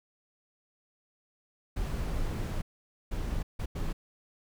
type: noise bursts at uneven times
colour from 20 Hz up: brown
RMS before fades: -32 dBFS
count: 4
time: 1.76-2.62 / 3.11-3.43 / 3.59-3.66 / 3.75-3.93 s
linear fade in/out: 10 ms
effects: none